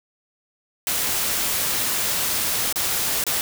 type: noise with dropouts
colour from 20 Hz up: white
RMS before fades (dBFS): -23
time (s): 0.87-3.41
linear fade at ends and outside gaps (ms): 1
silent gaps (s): 2.726-2.758 / 3.239-3.266
effects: none